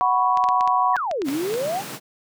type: chord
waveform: sine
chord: F# suspended fourth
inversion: none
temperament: just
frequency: 740 / 986.7 / 1110 Hz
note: F#5 / B5 / C#6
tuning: 0 / -2 / +2 cents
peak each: -21 / -20 / -21 dBFS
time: 0.01-0.96 s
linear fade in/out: 0 ms
type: clicks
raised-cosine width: 0.2 ms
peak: -15 dBFS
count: 10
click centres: 0.373 / 0.44 / 0.488 / 0.609 / 0.676 / 0.966 / 1.113 / 1.219 / 1.286 / 1.54 s
type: exponential two-way sweep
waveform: sine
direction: down then up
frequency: 1975.5 to 261.6 to 843 Hz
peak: -22 dBFS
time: 0.93-1.83 s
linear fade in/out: 50 ms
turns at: 1.28 s
type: high-pass noise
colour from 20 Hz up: pink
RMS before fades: -34 dBFS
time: 1.24-2 s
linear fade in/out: 50 ms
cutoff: 120 Hz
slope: 96 dB/octave
effects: none